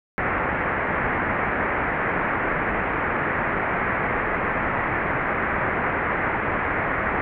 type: low-pass noise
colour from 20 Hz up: white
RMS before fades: -24 dBFS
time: 0.18-7.21 s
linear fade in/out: 0 ms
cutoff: 2100 Hz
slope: 48 dB/octave
effects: none